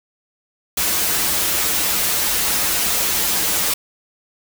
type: noise with comb filter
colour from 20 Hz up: white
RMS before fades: -19 dBFS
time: 0.77-3.74 s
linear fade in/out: 5 ms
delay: 7.7 ms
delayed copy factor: -0.9
effects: none